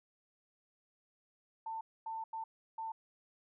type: tone bursts at uneven times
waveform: sine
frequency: 894 Hz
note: A5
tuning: 27 cents sharp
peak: -38 dBFS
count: 4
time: 1.66-1.81 / 2.06-2.24 / 2.33-2.44 / 2.78-2.92 s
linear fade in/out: 5 ms
effects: none